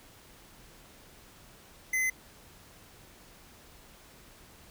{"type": "tone", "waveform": "square", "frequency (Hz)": 2042, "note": "C7", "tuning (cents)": -43, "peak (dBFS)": -27, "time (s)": [1.93, 2.1], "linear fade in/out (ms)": 5, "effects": ["pink hiss -55 dBFS RMS until 4.7 s"]}